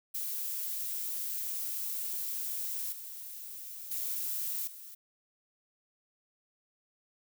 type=noise with level steps; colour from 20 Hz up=violet; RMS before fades=-36 / -44 / -35 / -48 dBFS; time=0.14-4.95 s; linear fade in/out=10 ms; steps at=2.92 / 3.91 / 4.67 s; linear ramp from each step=5 ms; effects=none

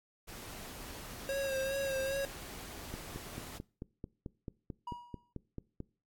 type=noise; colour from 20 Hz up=pink; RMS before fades=-47 dBFS; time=0.27-3.59 s; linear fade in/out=20 ms
type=tone with vibrato; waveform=square; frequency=541 Hz; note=C#5; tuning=42 cents flat; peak=-33 dBFS; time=1.29-2.25 s; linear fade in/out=0 ms; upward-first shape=sine; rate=2.5 Hz; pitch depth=33 cents each way
type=click train; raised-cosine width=3 ms; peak=-28 dBFS; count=14; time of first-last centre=2.94-5.803 s; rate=4.54 Hz
type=tone with exponential decay; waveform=triangle; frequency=963 Hz; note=B5; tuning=44 cents flat; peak=-35 dBFS; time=4.87-5.33 s; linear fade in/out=5 ms; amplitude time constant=98 ms
effects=noise-tail reverb RT60 0.4 s tail -22 dB re dry + AAC 64 kbps

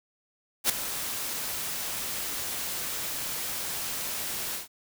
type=noise with ADSR envelope; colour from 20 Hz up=white; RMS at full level=-21 dBFS; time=0.64-4.68 s; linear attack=56 ms; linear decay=4 ms; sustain=-12 dB; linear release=130 ms; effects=none

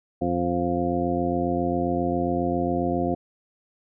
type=harmonic tone; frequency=87.4 Hz; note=F2; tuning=2 cents sharp; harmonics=1 / 2 / 3 / 4 / 5 / 6 / 8; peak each=-33 / -30 / -27 / -28 / -38 / -30 / -28 dBFS; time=0.21-3.15 s; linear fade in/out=10 ms; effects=none

